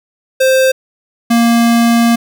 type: tone pair in turn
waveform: square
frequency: 524 / 233.4 Hz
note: C5 / A#3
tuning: +2 / +2 cents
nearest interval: octave + major second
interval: 1400 cents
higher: first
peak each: -8 dBFS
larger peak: neither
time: 0.4-0.72 / 1.3-2.16 s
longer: second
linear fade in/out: 10 ms
effects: none